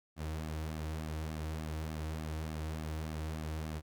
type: tone with flanger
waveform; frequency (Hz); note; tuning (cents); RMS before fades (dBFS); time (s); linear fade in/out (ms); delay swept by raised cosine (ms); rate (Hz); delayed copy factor
sawtooth; 78.3; D#2; +11; -39; 0.16-3.82; 50; 2 to 5; 3.4; -0.65
effects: none